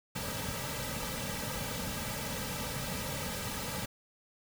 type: noise with comb filter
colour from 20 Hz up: pink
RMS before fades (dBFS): -37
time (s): 0.15-3.86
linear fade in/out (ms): 10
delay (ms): 2.8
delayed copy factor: -0.85
effects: none